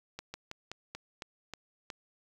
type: slowing click train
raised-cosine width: 0.2 ms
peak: -23 dBFS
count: 8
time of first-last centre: 0.19-1.902 s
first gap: 150 ms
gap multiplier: 1.16
effects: 9-bit